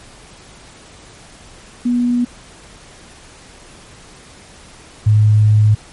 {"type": "tone pair in turn", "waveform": "sine", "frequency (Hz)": [242.9, 106.49], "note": ["B3", "G#2"], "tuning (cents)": [-29, 44], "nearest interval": "octave + major second", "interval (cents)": 1427, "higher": "first", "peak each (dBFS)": [-12, -7], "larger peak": "second", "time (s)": [[1.85, 2.25], [5.06, 5.75]], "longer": "second", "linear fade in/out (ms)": 10, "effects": ["pink hiss -41 dBFS RMS until 5.92 s", "MP3 48 kbps"]}